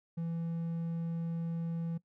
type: tone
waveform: triangle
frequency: 166.7 Hz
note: E3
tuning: 20 cents sharp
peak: -31 dBFS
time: 0.17-1.98 s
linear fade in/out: 10 ms
effects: noise-tail reverb RT60 0.1 s tail -20 dB re dry